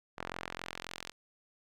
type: tone with band-pass filter sweep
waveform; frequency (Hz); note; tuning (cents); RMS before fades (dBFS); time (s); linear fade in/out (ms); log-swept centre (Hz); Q
sawtooth; 43.74; F1; +3; -44; 0.17-1.12; 20; 1300 to 4400; 0.75
effects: none